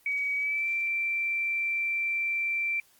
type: tone with pitch glide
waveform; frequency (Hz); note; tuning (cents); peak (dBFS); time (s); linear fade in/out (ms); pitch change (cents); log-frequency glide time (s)
sine; 2267 to 2347; C#7 to D7; +38 to -2; -26; 0.06-2.8; 2; +60; 0.36-0.69
effects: white hiss -62 dBFS RMS until 2.99 s + Opus 32 kbps